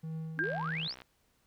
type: tone with tremolo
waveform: triangle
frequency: 160 Hz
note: D#3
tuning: 49 cents sharp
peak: -33 dBFS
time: 0.03-0.88 s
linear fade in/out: 10 ms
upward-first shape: triangle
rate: 1.9 Hz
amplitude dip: 55%
type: exponential sweep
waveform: sine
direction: up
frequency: 257.1 to 5880 Hz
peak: -34 dBFS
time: 0.37-0.95 s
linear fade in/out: 50 ms
type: tone with exponential decay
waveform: sine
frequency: 1598 Hz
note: G6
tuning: 33 cents sharp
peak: -27 dBFS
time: 0.39-0.9 s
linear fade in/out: 0 ms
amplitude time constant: 110 ms
type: click train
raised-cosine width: 0.3 ms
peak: -32 dBFS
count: 38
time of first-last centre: 0.44-1.019 s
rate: 63.9 Hz
effects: pink hiss -72 dBFS RMS until 1.46 s